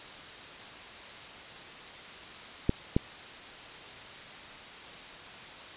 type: clicks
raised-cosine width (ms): 3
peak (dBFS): -10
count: 2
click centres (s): 2.694 / 2.965
effects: white hiss -45 dBFS RMS until 5.76 s + resampled to 8000 Hz